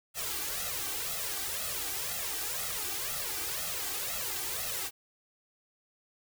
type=noise with flanger; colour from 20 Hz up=white; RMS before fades=-35 dBFS; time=0.14-4.91 s; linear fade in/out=50 ms; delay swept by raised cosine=1.5 to 2.6 ms; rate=2 Hz; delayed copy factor=+0.95; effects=none